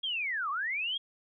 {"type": "linear two-way sweep", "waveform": "sine", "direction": "down then up", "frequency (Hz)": [3322, 1080, 3322], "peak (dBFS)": -30, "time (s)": [0.03, 0.98], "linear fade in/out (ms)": 10, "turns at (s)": 0.5, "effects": []}